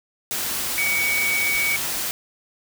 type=tone in noise; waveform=sine; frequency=2254 Hz; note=C#7; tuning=28 cents sharp; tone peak=-20 dBFS; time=0.78-1.76 s; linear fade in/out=0 ms; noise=white; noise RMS=-26 dBFS; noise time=0.31-2.11 s; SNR=+3 dB; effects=none